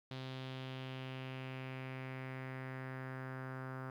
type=tone with low-pass filter sweep; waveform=sawtooth; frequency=130.81 Hz; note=C3; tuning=in tune; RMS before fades=-45 dBFS; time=0.11-3.9 s; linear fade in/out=2 ms; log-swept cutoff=3800 to 1400 Hz; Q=3; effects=12-bit